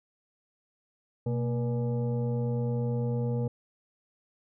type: tone with frequency modulation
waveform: sine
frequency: 123.47 Hz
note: B2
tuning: in tune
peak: -26 dBFS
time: 1.26-3.48 s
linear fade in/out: 5 ms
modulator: 356 Hz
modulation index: 0.9
effects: none